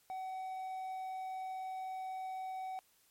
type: tone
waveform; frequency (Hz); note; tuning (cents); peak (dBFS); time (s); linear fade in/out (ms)
triangle; 754; F#5; +32; -37; 0.1-2.79; 0
effects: white hiss -70 dBFS RMS until 3.1 s + MP3 64 kbps